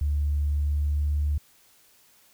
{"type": "tone with pitch glide", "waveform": "sine", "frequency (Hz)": [73, 73.64], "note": ["D2", "D2"], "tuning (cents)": [-10, 5], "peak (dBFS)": -21, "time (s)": [0.01, 1.38], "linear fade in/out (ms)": 5, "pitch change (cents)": 15, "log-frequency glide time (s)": [0.57, 1.1], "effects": ["tanh soft clip ceiling -17 dBFS", "white hiss -59 dBFS RMS until 2.33 s"]}